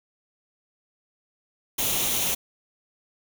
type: noise with comb filter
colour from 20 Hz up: white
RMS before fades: -25 dBFS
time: 1.78-2.35 s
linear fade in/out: 10 ms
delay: 0.31 ms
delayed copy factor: +0.55
effects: none

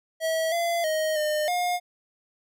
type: tone with pitch steps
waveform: square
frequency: 646 / 682 / 626 / 607 / 713 Hz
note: E5 / F5 / D#5 / D#5 / F5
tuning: -35 / -41 / +10 / -43 / +36 cents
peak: -24 dBFS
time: 0.2-1.8 s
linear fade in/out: 50 ms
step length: 320 ms
effects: none

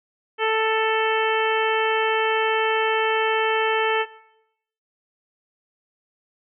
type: harmonic tone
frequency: 441.2 Hz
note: A4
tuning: 5 cents sharp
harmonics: 1 / 2 / 3 / 4 / 5 / 6 / 7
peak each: -22 / -25 / -27 / -28 / -29 / -30 / -30 dBFS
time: 0.38-4.06 s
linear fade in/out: 50 ms
effects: noise-tail reverb RT60 0.8 s tail -19 dB re dry

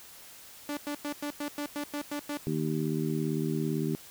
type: tone bursts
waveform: sawtooth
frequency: 291.6 Hz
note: D4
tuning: 12 cents flat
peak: -28 dBFS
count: 10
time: 0.69-2.373 s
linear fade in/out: 2 ms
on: 81 ms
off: 97 ms
type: harmonic tone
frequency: 77.78 Hz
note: D#2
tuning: in tune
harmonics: 2 / 3 / 4 / 5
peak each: -31 / -33 / -34 / -35 dBFS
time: 2.47-3.95 s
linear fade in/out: 0 ms
effects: white hiss -50 dBFS RMS until 4.1 s

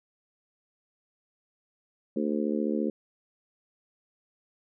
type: harmonic tone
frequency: 74.6 Hz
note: D2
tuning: 28 cents sharp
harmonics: 3 / 4 / 5 / 6 / 7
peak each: -29 / -31 / -33 / -35 / -36 dBFS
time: 2.16-2.9 s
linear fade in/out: 5 ms
effects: none

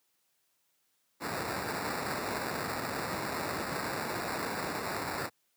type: noise with sample-and-hold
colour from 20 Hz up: white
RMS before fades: -35 dBFS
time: 1.2-5.3 s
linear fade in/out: 50 ms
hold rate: 3150 Hz
effects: white hiss -75 dBFS RMS until 5.56 s + high-pass 100 Hz 12 dB/octave

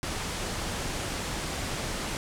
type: low-pass noise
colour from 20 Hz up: pink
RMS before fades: -33 dBFS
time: 0.03-2.17 s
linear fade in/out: 0 ms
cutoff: 9800 Hz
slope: 24 dB/octave
effects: none

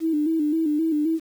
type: tone with vibrato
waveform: sine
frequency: 311.1 Hz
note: D#4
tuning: in tune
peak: -19 dBFS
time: 0-1.2 s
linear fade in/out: 50 ms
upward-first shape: square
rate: 3.8 Hz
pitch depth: 71 cents each way
effects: 8-bit

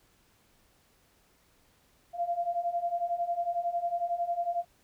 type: beating tone pair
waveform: sine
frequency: 685 / 696 Hz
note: F5 / F5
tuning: -34 / -6 cents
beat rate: 11 Hz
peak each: -33 / -30 dBFS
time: 2.13-4.65 s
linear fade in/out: 50 ms
effects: pink hiss -66 dBFS RMS until 4.83 s

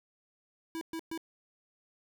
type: tone bursts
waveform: square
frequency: 326.6 Hz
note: E4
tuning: 16 cents flat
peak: -36 dBFS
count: 3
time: 0.75-1.176 s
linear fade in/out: 0 ms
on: 62 ms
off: 120 ms
effects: none

